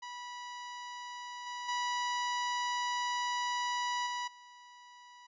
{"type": "tone with level steps", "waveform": "sawtooth", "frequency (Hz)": 978, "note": "B5", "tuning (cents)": -17, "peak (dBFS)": [-38, -35, -28, -31, -49], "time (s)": [0.02, 5.27], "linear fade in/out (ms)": 10, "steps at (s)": [1.46, 1.68, 4.06, 4.27], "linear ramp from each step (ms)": 10, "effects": ["resampled to 16000 Hz"]}